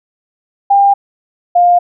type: tone pair in turn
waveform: sine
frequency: 799 / 704.6 Hz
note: G5 / F5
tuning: +33 / +15 cents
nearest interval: major second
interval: 218 cents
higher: first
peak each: -5 dBFS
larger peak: neither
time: 0.7-0.94 / 1.55-1.79 s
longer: neither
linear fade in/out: 10 ms
effects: none